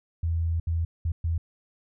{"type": "tone bursts at uneven times", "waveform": "sine", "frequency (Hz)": 82.9, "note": "E2", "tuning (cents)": 10, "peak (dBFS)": -23, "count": 4, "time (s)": [[0.23, 0.6], [0.67, 0.85], [1.05, 1.12], [1.24, 1.38]], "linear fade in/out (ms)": 5, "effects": []}